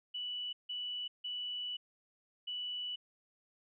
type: tone bursts at uneven times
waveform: sine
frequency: 2960 Hz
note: F#7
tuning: in tune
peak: -37 dBFS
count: 4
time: 0.14-0.53 / 0.69-1.08 / 1.24-1.77 / 2.47-2.96 s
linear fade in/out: 10 ms
effects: none